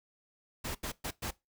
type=noise bursts at uneven times; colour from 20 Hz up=pink; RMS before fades=-37 dBFS; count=4; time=0.64-0.75 / 0.83-0.92 / 1.04-1.11 / 1.22-1.31 s; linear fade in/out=10 ms; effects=noise-tail reverb RT60 0.2 s tail -20 dB re dry